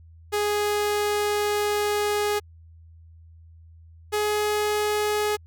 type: tone pair in turn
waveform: sawtooth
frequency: 415.3 / 419.9 Hz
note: G#4 / G#4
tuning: 0 / +19 cents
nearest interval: unison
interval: 19 cents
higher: second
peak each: -18 dBFS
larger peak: neither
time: 0.32-2.4 / 4.12-5.37 s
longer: first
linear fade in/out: 20 ms
effects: added 82 Hz sine -46 dBFS peak until 5.46 s